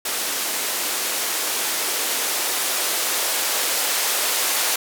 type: noise with band-pass filter sweep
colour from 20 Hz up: violet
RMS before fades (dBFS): -23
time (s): 0.05-4.76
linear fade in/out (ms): 5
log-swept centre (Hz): 310 to 490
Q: 1
effects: none